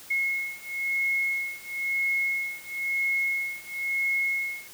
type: beating tone pair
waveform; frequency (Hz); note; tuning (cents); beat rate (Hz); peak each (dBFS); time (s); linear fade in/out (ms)
sine; 2169 / 2169.99; C#7 / C#7; -38 / -37; 0.99; -28 / -29; 0.1-4.68; 10
effects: white hiss -47 dBFS RMS until 4.73 s